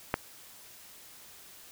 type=click; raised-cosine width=0.5 ms; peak=-11 dBFS; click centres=0.141 s; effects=white hiss -52 dBFS RMS until 1.71 s